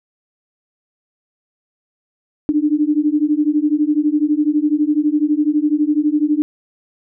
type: beating tone pair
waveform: sine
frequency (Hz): 293.7 / 305.7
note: D4 / D#4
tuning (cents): 0 / -30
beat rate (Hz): 12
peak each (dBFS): -16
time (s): 2.49-6.42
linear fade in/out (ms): 0
effects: none